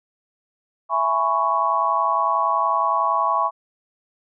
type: chord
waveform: sine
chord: C# minor seventh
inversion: first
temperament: just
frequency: 665.2 / 831.5 / 997.9 / 1108.7 Hz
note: E5 / G#5 / B5 / C#6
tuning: +16 / +2 / +18 / 0 cents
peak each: -26 / -25 / -23 / -20 dBFS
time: 0.89-3.51 s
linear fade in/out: 50 ms
effects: none